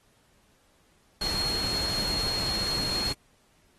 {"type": "tone in noise", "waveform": "sine", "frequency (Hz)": 4283, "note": "C8", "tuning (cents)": 40, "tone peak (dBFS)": -28, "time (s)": [1.21, 3.13], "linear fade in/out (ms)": 5, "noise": "pink", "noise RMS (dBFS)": -34, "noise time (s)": [1.21, 3.13], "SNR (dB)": 3, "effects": ["pink hiss -65 dBFS RMS until 3.78 s", "AAC 32 kbps"]}